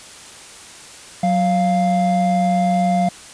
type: tone pair together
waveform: triangle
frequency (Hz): 184.61 / 697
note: F#3 / F5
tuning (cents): -4 / -4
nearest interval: octave + major seventh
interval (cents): 2300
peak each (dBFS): -15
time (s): 1.23-3.09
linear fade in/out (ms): 5
effects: white hiss -39 dBFS RMS until 3.33 s + resampled to 22050 Hz